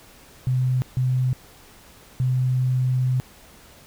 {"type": "tone bursts at uneven times", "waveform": "sine", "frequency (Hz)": 127.8, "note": "C3", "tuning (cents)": -40, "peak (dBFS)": -18, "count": 3, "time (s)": [[0.47, 0.82], [0.97, 1.33], [2.2, 3.2]], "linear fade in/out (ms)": 0, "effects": ["pink hiss -49 dBFS RMS until 3.86 s"]}